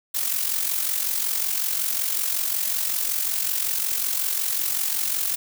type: noise with amplitude modulation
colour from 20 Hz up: blue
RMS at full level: -22 dBFS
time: 0.14-5.36 s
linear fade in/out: 10 ms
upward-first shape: sine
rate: 45.4 Hz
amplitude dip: 60%
effects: none